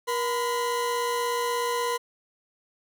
40% pulse tone pair together, 476.7 / 1010 Hz, A#4 / B5, +39 / +39 cents, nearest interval octave + minor second, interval 1300 cents, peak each -27 dBFS, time 0.07-1.98 s, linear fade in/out 20 ms, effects none

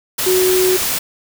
sine tone in noise, 370 Hz, F#4, in tune, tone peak -12 dBFS, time 0.26-0.77 s, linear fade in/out 10 ms, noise white, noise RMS -19 dBFS, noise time 0.18-0.99 s, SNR +4 dB, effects none

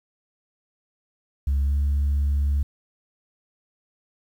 sine tone with pitch glide, 69.3 to 71.17 Hz, C#2 to C#2, 0 to +46 cents, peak -17 dBFS, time 1.47-2.63 s, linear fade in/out 5 ms, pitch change +46 cents, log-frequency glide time 1.63-1.75 s, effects tanh soft clip ceiling -17 dBFS + 9-bit

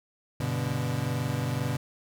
35% pulse chord, G major, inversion none, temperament equal with one note detuned, 98 / 123.47 / 145.65 Hz, G2 / B2 / D3, 0 / 0 / -14 cents, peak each -34 / -28 / -30 dBFS, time 0.4-1.77 s, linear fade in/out 5 ms, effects none

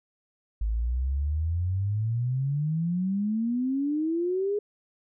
sine exponential sweep, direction up, 51.91 to 420 Hz, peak -24 dBFS, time 0.61-4.59 s, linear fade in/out 5 ms, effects none

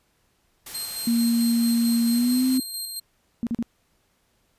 white noise, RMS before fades -38 dBFS, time 0.66-2.58 s, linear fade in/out 5 ms
15% pulse tone with tremolo, 4186 Hz, C8, in tune, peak -22 dBFS, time 0.74-3 s, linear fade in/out 10 ms, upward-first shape square, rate 4.5 Hz, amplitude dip 35%
sine tone with pitch glide, 233.5 to 259.1 Hz, A#3 to C4, +3 to -17 cents, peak -18 dBFS, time 1.07-2.6 s, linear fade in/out 5 ms, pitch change +180 cents, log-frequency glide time 2.1-2.46 s
sine tone bursts, 233.1 Hz, A#3, in tune, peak -22 dBFS, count 3, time 3.43-3.626 s, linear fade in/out 0 ms, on 38 ms, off 41 ms
effects pink hiss -67 dBFS RMS until 4.58 s + resampled to 32000 Hz

